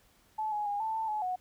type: tone with pitch steps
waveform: sine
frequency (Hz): 866 / 837 / 816 / 883 / 888 / 851 / 734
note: A5 / G#5 / G#5 / A5 / A5 / G#5 / F#5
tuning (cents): -28 / +13 / -31 / +6 / +16 / +42 / -14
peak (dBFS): -30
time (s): 0.38-1.36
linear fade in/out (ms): 10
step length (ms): 140
effects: pink hiss -65 dBFS RMS until 1.4 s